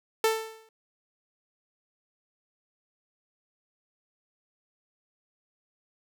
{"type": "tone with exponential decay", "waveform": "sawtooth", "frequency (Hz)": 443.5, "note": "A4", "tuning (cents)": 14, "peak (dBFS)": -15, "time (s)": [0.24, 0.69], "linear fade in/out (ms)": 2, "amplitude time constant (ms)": 96, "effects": []}